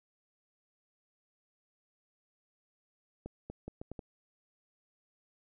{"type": "accelerating click train", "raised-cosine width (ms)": 2, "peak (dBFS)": -28, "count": 6, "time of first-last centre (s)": [3.26, 3.992], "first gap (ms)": 240, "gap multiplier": 0.75, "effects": []}